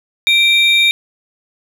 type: tone pair together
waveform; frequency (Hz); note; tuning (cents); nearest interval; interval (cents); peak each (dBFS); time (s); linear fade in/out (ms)
triangle; 2349 / 3703; D7 / A#7; 0 / -12; minor sixth; 788; -10; 0.27-0.91; 0
effects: none